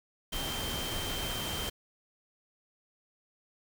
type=tone in noise; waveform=sine; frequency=3136 Hz; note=G7; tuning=in tune; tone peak=-38 dBFS; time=0.32-1.7 s; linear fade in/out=10 ms; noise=pink; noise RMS=-36 dBFS; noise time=0.32-1.7 s; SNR=-5 dB; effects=none